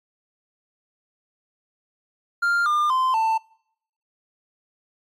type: tone with pitch steps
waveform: triangle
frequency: 1396.9 / 1202.1 / 1034.5 / 890.2 Hz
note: F6 / D6 / C6 / A5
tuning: 0 / +40 / -20 / +20 cents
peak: -16 dBFS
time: 2.42-3.38 s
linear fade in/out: 10 ms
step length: 240 ms
effects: noise-tail reverb RT60 0.7 s tail -24 dB re dry + MP3 64 kbps